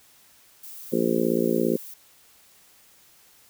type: noise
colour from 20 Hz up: violet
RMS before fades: -41 dBFS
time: 0.63-1.94 s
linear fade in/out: 5 ms
type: harmonic tone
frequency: 57.5 Hz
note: A#1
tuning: 23 cents flat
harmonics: 3 / 4 / 5 / 6 / 7 / 8 / 9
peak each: -31 / -26 / -31 / -26 / -26 / -31 / -29 dBFS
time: 0.92-1.77 s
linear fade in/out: 10 ms
effects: white hiss -56 dBFS RMS until 3.49 s